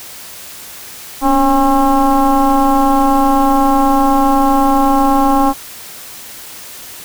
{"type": "tone with frequency modulation", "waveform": "sine", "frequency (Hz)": 546, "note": "C#5", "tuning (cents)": -26, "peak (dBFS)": -7, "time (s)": [1.21, 5.54], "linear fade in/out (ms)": 50, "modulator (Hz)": 266, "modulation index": 2, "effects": ["tanh soft clip ceiling -3 dBFS", "white hiss -32 dBFS RMS until 7.04 s"]}